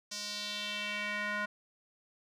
square tone with band-pass filter sweep, 207.7 Hz, G#3, in tune, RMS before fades -37 dBFS, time 0.11-1.46 s, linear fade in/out 10 ms, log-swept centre 5600 to 1500 Hz, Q 2.5, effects none

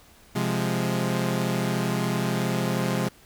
sawtooth chord, F minor, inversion second, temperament equal, 130.81 / 174.61 / 207.7 Hz, C3 / F3 / Ab3, 0 / 0 / 0 cents, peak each -24 dBFS, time 0.35-3.09 s, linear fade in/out 10 ms, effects pink hiss -54 dBFS RMS until 3.25 s

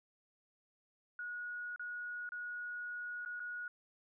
sine tone with dropouts, 1453 Hz, F#6, 32 cents flat, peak -40 dBFS, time 1.19-3.68 s, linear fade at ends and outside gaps 2 ms, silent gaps 1.761-1.795 / 2.291-2.32 / 3.25-3.259 / 3.396-3.401 s, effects none

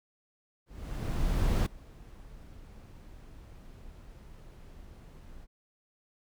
brown noise with ADSR envelope, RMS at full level -25 dBFS, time 0.66-5.47 s, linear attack 1000 ms, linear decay 7 ms, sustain -24 dB, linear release 40 ms, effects none

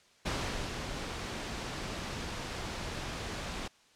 pink noise with ADSR envelope, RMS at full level -33 dBFS, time 0.25-3.68 s, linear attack 12 ms, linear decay 450 ms, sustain -5 dB, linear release 7 ms, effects white hiss -63 dBFS RMS until 3.95 s + low-pass 6000 Hz 12 dB/octave

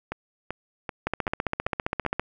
two click trains, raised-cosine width 0.5 ms, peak -10 / -15 dBFS, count 18 / 6, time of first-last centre 1.07-2.196 / 0.12-2.051 s, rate 15.1 / 2.59 Hz, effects none

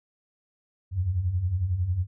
sine beating tone pair, 82 / 93 Hz, E2 / F#2, -9 / +9 cents, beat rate 11 Hz, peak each -31 / -24 dBFS, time 0.91-2.07 s, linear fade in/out 50 ms, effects none

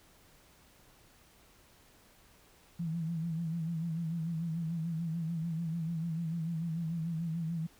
sine tone with vibrato, 164.81 Hz, E3, in tune, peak -32 dBFS, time 2.79-7.67 s, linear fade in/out 10 ms, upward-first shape sine, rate 6.8 Hz, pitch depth 70 cents each way, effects pink hiss -62 dBFS RMS until 7.79 s

